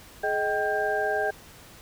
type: tone cluster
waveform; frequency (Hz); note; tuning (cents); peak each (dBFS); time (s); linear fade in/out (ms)
sine; 423.2 / 625 / 777 / 1596; G#4 / D#5 / G5 / G6; +33 / +8 / -16 / +31; -29; 0.23-1.31; 10
effects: pink hiss -49 dBFS RMS until 1.81 s